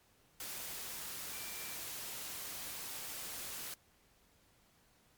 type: tone in noise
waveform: sine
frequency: 2350 Hz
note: D7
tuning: 1 cent sharp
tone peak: -52 dBFS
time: 1.33-1.75 s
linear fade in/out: 2 ms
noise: white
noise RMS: -44 dBFS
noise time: 0.4-3.74 s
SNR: -11 dB
effects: pink hiss -69 dBFS RMS until 5.17 s + MP3 96 kbps